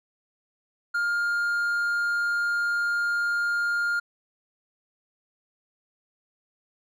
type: tone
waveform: triangle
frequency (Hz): 1409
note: F6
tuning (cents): +15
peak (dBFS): -21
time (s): 0.94-4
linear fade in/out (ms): 10
effects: none